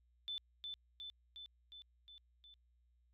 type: tone with echo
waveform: sine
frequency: 3520 Hz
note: A7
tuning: in tune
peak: -40 dBFS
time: 0.28-0.38 s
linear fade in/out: 0 ms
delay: 360 ms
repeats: 6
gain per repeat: -3 dB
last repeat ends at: 2.54 s
effects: added 60 Hz sine -70 dBFS peak until 3.13 s